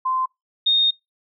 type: tone pair in turn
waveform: sine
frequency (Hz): 1036 / 3692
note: C6 / A#7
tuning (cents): -17 / -17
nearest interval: octave + minor seventh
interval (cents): 2200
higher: second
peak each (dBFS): -19 / -14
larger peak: second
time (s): 0.05-0.26 / 0.66-0.91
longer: second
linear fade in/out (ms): 10
effects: noise-tail reverb RT60 0.2 s tail -26 dB re dry